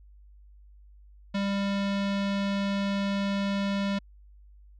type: tone with low-pass filter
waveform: square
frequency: 198.7 Hz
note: G3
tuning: 24 cents sharp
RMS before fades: -28 dBFS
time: 1.34-3.99 s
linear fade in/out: 10 ms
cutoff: 3900 Hz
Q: 1.5
effects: added 50 Hz sine -50 dBFS peak until 4.79 s